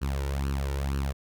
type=tone with flanger; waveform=sawtooth; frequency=68.9 Hz; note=C#2; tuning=10 cents flat; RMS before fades=-29 dBFS; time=0.01-1.13 s; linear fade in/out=20 ms; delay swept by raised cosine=0.69 to 2.19 ms; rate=2.1 Hz; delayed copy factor=+0.75; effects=none